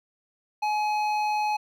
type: tone with hard clipping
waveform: sine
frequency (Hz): 845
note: G#5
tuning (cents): +30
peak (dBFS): -25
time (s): 0.62-1.57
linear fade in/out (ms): 10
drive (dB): 10
effects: none